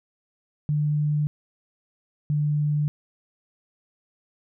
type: tone pair in turn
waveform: sine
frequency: 149.1 / 148.48 Hz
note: D3 / D3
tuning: +27 / +19 cents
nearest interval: unison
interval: 8 cents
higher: first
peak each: -20 / -20 dBFS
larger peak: neither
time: 0.69-1.27 / 2.3-2.88 s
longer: neither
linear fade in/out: 0 ms
effects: none